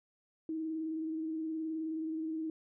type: tone with vibrato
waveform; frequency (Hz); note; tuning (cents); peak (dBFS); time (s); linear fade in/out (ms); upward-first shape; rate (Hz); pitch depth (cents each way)
sine; 318.4; D#4; +40; -34; 0.49-2.5; 2; square; 19; 22
effects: none